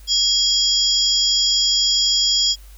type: tone cluster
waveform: sine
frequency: 3291 / 4976 / 5500 / 7060 Hz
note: G#7 / D#8 / F8 / A8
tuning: -16 / -1 / -27 / +5 cents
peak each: -18 / -19 / -24 / -23 dBFS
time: 0.07-2.56 s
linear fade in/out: 50 ms
effects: added 50 Hz sine -39 dBFS peak until 2.77 s + white hiss -51 dBFS RMS until 2.77 s